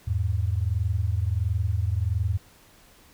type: tone pair together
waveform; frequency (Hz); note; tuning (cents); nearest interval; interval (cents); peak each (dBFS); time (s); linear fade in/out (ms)
sine; 83.24 / 104.7; E2 / G#2; +17 / +15; major third; 398; -25; 0.07-2.38; 10
effects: pink hiss -55 dBFS RMS until 3.13 s